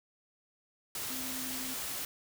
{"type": "tone in noise", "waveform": "sine", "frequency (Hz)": 258.3, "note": "C4", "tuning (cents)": -22, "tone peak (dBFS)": -43, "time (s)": [1.1, 1.74], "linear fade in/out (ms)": 2, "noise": "white", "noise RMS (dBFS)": -38, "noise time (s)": [0.95, 2.05], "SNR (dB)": -8, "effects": []}